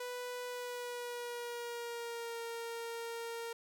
sawtooth tone with pitch glide, 493.9 to 463.5 Hz, B4 to A#4, 0 to -10 cents, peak -36 dBFS, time 0-3.53 s, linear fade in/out 5 ms, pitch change -110 cents, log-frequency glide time 0.47-2.4 s, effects none

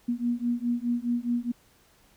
sine beating tone pair, 237.4 / 242.2 Hz, A#3 / B3, +32 / -34 cents, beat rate 4.8 Hz, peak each -28 dBFS, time 0.08-1.52 s, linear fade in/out 10 ms, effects pink hiss -61 dBFS RMS until 2.16 s

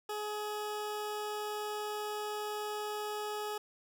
20% pulse tone, 421 Hz, G#4, 24 cents sharp, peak -31 dBFS, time 0.09-3.58 s, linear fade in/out 5 ms, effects none

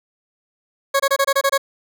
20% pulse tone bursts, 551 Hz, C#5, 11 cents flat, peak -9 dBFS, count 8, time 0.94-1.579 s, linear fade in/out 10 ms, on 58 ms, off 25 ms, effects none

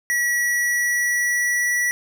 square tone with pitch glide, 1932 to 1946.6 Hz, B6 to B6, -39 to -26 cents, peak -19 dBFS, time 0.1-1.91 s, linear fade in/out 0 ms, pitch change +13 cents, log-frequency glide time 0.36-1.73 s, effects none

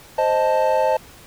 triangle chord, A diminished, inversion first, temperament equal, 523.3 / 622.3 / 880 Hz, C5 / Eb5 / A5, 0 / 0 / 0 cents, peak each -18 dBFS, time 0.18-0.97 s, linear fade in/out 5 ms, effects pink hiss -45 dBFS RMS until 1.26 s

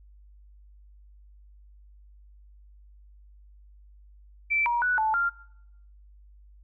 sine tone with pitch steps, 2330 / 951 / 1479 / 874 / 1391 Hz, D7 / A#5 / F#6 / A5 / F6, -14 / +34 / -1 / -12 / -7 cents, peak -22 dBFS, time 4.5-5.3 s, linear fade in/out 20 ms, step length 160 ms, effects noise-tail reverb RT60 0.8 s tail -21 dB re dry + added 50 Hz sine -50 dBFS peak until 6.63 s

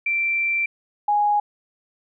sine tone pair in turn, 2349 / 828.7 Hz, D7 / G#5, 0 / -4 cents, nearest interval octave + tritone, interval 1804 cents, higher first, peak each -19 / -16 dBFS, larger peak second, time 0.06-0.66 / 1.08-1.4 s, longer first, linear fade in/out 5 ms, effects none

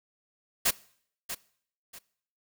white noise with echo, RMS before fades -24 dBFS, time 0.65-0.71 s, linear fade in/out 10 ms, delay 640 ms, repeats 2, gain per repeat -11 dB, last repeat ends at 1.99 s, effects noise-tail reverb RT60 0.6 s tail -21 dB re dry

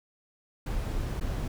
brown noise with dropouts, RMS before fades -31 dBFS, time 0.66-1.48 s, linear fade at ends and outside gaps 5 ms, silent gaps 1.199-1.209 s, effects none

